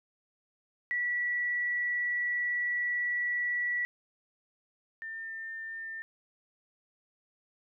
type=tone pair in turn; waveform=sine; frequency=1947 / 1800.9 Hz; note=B6 / A6; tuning=-25 / +40 cents; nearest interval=minor second; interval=135 cents; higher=first; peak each=-28 / -37 dBFS; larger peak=first; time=0.91-3.85 / 5.02-6.02 s; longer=first; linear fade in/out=0 ms; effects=none